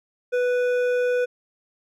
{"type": "tone with hard clipping", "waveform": "sine", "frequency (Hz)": 493.9, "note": "B4", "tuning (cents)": 0, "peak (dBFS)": -21, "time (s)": [0.32, 1.26], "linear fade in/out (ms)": 20, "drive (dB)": 9, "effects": []}